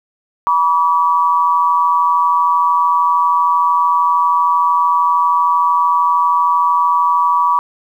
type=tone pair together; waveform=sine; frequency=972 / 1145 Hz; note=B5 / D6; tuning=-28 / -44 cents; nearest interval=minor third; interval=284 cents; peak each=-13 dBFS; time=0.47-7.59 s; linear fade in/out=0 ms; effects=8-bit